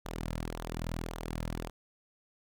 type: tone with flanger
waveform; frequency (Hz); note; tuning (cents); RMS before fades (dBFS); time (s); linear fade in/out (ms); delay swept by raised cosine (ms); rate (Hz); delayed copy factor
sawtooth; 40.99; E1; -9; -38; 0.05-1.7; 10; 0.39 to 2.69; 1.8; -0.6
effects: none